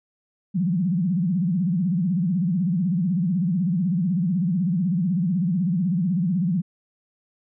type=tone with vibrato; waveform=sine; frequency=178.2 Hz; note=F3; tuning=35 cents sharp; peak=-19 dBFS; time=0.54-6.62 s; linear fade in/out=20 ms; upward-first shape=sine; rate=16 Hz; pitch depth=200 cents each way; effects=none